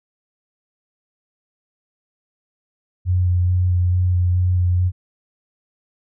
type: tone with vibrato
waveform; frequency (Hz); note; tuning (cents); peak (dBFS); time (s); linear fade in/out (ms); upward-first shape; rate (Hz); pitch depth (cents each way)
sine; 89.9; F#2; -49; -14; 3.05-4.92; 50; square; 2.3; 13
effects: none